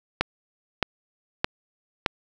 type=click train; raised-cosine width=0.3 ms; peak=-4 dBFS; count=4; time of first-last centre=0.21-2.062 s; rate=1.62 Hz; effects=none